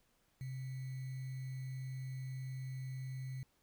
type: tone with sample-and-hold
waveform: sine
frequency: 130.8 Hz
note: C3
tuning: in tune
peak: -40 dBFS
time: 0.41-3.43 s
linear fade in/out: 0 ms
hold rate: 2100 Hz
effects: pink hiss -75 dBFS RMS until 3.62 s